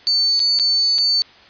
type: tone with dropouts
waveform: sine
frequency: 4501 Hz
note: C#8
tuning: 26 cents sharp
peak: -13 dBFS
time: 0.07-1.22 s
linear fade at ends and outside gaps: 0 ms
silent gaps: 0.394-0.401 / 0.589-0.597 / 0.982-0.986 s
effects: white hiss -46 dBFS RMS until 1.49 s + resampled to 11025 Hz

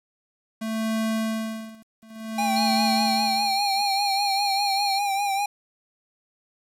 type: tone with tremolo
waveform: square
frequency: 221.5 Hz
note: A3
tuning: 12 cents sharp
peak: -23 dBFS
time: 0.61-3.82 s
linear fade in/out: 10 ms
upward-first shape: sine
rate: 0.57 Hz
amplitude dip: 100%
type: tone with vibrato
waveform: square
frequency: 798 Hz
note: G5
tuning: 31 cents sharp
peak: -23 dBFS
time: 2.38-5.46 s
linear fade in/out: 5 ms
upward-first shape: triangle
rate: 5 Hz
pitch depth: 59 cents each way
type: tone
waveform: sine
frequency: 4260 Hz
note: C8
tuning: 30 cents sharp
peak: -26 dBFS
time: 2.56-4.99 s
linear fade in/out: 5 ms
effects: resampled to 32000 Hz + 9-bit

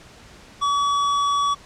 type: tone with tanh clipping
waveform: triangle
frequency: 1138 Hz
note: C#6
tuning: 45 cents sharp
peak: -20 dBFS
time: 0.61-1.55 s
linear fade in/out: 20 ms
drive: 18 dB
effects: pink hiss -46 dBFS RMS until 1.65 s + low-pass 7000 Hz 12 dB/octave

